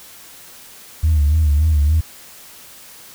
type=tone with vibrato; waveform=sine; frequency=75.9 Hz; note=D#2; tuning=42 cents flat; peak=-10 dBFS; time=1.03-2.01 s; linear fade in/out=10 ms; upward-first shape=sine; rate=3.5 Hz; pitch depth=93 cents each way; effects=tanh soft clip ceiling -8 dBFS + white hiss -41 dBFS RMS until 3.14 s